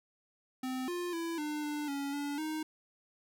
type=tone with pitch steps; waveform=square; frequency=257.8 / 352.3 / 333.5 / 299.8 / 296.8 / 280.3 / 287 / 311.5 Hz; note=C4 / F4 / E4 / D4 / D4 / C#4 / D4 / D#4; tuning=-26 / +15 / +20 / +36 / +18 / +19 / -40 / +2 cents; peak=-35 dBFS; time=0.63-2.63 s; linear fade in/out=5 ms; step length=250 ms; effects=none